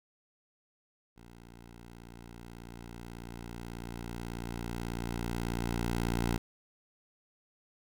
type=tone with level ramp; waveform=10% pulse; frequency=58.27 Hz; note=A#1; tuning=in tune; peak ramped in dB=-44 to -20 dBFS; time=1.16-6.38 s; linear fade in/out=10 ms; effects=none